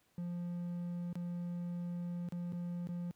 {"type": "tone with dropouts", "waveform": "triangle", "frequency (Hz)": 174.61, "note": "F3", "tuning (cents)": 0, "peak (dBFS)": -35, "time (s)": [0.18, 3.11], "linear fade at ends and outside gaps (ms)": 0, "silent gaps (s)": [[1.128, 1.155], [2.287, 2.323], [2.522, 2.531], [2.871, 2.889]], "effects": ["pink hiss -73 dBFS RMS until 3.15 s", "high-pass 80 Hz 12 dB/octave"]}